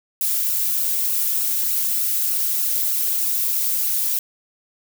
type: noise with flanger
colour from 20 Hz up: violet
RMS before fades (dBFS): -21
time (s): 0.21-4.19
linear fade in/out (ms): 2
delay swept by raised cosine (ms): 0.71 to 4.51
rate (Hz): 3.3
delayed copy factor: +0.75
effects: none